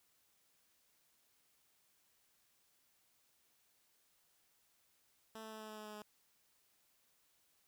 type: tone with pitch steps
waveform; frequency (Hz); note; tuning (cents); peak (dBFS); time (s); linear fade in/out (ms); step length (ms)
10% pulse; 221 / 219.5 / 218 / 216.5 / 215 / 213.5 / 212 / 210.5; A3 / A3 / A3 / A3 / A3 / G#3 / G#3 / G#3; +8 / -4 / -16 / -28 / -40 / +48 / +36 / +24; -40; 5.35-6.022; 2; 84
effects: white hiss -75 dBFS RMS until 7.67 s